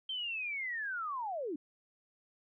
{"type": "linear sweep", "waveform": "sine", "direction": "down", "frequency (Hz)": [3152, 270], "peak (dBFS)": -35, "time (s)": [0.09, 1.56], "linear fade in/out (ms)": 5, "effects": []}